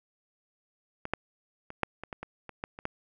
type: clicks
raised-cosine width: 0.5 ms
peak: -20 / -12 / -26 / -10 / -23 / -22 / -23 / -26 / -18 / -27 / -16 dBFS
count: 11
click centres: 1.054 / 1.136 / 1.704 / 1.833 / 2.036 / 2.128 / 2.23 / 2.493 / 2.639 / 2.789 / 2.854 s
effects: none